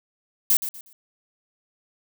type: noise with echo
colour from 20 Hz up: violet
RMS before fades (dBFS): -18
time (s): 0.5-0.57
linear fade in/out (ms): 2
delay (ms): 120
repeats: 3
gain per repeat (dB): -11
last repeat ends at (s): 0.93
effects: none